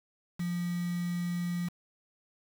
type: tone with quantisation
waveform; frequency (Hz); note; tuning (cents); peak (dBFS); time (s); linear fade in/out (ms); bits
sine; 174.7; F3; +1; -30; 0.39-1.69; 10; 7
effects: none